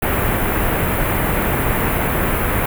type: band-stop noise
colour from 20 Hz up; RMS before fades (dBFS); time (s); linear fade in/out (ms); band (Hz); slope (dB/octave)
pink; -18; 0.02-2.66; 5; 2400 to 12000; 24
effects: none